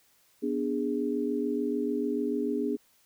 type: chord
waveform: sine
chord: G# diminished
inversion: first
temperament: equal with one note detuned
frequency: 246.9 / 293.7 / 412 Hz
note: B3 / D4 / G#4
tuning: 0 / 0 / -14 cents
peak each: -31 dBFS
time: 0.42-2.77 s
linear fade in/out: 20 ms
effects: white hiss -65 dBFS RMS until 3.05 s